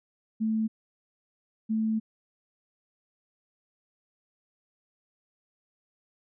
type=tone pair in turn; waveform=sine; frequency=220 / 220 Hz; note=A3 / A3; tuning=0 / 0 cents; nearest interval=unison; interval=0 cents; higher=neither; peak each=-24 dBFS; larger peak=neither; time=0.4-0.68 / 1.69-2 s; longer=second; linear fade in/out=20 ms; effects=none